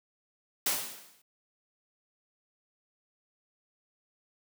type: noise with exponential decay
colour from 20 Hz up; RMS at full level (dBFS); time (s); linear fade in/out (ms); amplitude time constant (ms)
white; -26; 0.66-1.22; 5; 120
effects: high-pass 150 Hz 12 dB/octave